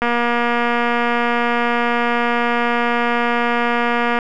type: click train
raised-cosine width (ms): 0.5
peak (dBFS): -4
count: 993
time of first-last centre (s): 0.02-4.188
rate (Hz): 238
effects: none